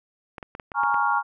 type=clicks; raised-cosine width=0.5 ms; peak=-21 dBFS; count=7; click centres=0.382 / 0.428 / 0.551 / 0.598 / 0.718 / 0.835 / 0.943 s
type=chord; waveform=sine; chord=Bb minor seventh; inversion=third; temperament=equal; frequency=830.6 / 932.3 / 1108.7 / 1396.9 Hz; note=Ab5 / Bb5 / Db6 / F6; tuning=0 / 0 / 0 / 0 cents; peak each=-25 dBFS; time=0.74-1.23 s; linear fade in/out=50 ms
effects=none